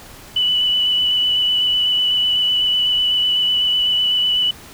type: tone with vibrato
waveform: sine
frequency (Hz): 2972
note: F#7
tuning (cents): +7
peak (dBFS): -14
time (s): 0.36-4.51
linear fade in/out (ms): 5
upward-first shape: square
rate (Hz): 8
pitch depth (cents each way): 11
effects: pink hiss -40 dBFS RMS until 4.73 s